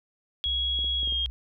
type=tone with pitch glide; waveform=sine; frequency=3322 to 3239 Hz; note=G#7 to G#7; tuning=0 to -44 cents; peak=-25 dBFS; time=0.44-1.26 s; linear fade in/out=0 ms; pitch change=-44 cents; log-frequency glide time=1.01-1.1 s
type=tone; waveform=sine; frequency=61.74 Hz; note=B1; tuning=in tune; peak=-32 dBFS; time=0.46-1.3 s; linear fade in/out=0 ms
type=clicks; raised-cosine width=2 ms; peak=-32 dBFS; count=5; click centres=0.79 / 0.844 / 1.031 / 1.075 / 1.124 s
effects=none